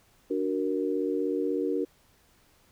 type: chord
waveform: sine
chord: D augmented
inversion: none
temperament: equal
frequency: 293.7 / 370 / 466.2 Hz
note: D4 / F#4 / A#4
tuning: 0 / 0 / 0 cents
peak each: -30 dBFS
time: 0.3-1.85 s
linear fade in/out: 10 ms
effects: pink hiss -63 dBFS RMS until 2.71 s